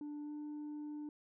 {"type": "tone with pitch glide", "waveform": "sine", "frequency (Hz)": [294.9, 297.8], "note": ["D4", "D4"], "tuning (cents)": [7, 24], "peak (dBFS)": -39, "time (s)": [0.01, 1.09], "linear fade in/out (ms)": 2, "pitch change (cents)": 17, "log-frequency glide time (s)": [0.23, 0.32], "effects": ["tanh soft clip ceiling -41 dBFS"]}